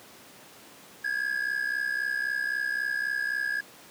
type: ring-modulated tone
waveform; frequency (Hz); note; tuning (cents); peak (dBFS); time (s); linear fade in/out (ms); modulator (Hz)
triangle; 1661.2; G#6; 0; -22; 1.04-3.61; 10; 31.9
effects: pink hiss -50 dBFS RMS until 3.9 s + high-pass 200 Hz 12 dB/octave